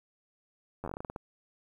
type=slowing click train; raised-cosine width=1 ms; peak=-24 dBFS; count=12; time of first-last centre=0.84-1.162 s; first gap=10 ms; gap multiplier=1.2; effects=10-bit